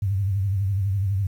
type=tone with vibrato; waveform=sine; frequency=98 Hz; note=G2; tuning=in tune; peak=-20 dBFS; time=0.02-1.27 s; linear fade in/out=5 ms; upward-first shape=triangle; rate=12 Hz; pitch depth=110 cents each way; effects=9-bit